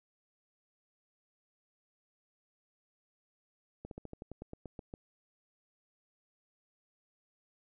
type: slowing click train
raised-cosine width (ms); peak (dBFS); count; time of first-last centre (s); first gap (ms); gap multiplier
2; -30; 12; 3.85-4.939; 62; 1.09
effects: none